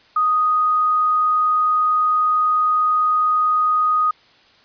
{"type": "tone", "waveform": "sine", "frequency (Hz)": 1244.5, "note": "D#6", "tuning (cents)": 0, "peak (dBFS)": -14, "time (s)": [0.16, 4.11], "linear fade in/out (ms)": 5, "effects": ["white hiss -52 dBFS RMS until 4.64 s", "resampled to 11025 Hz"]}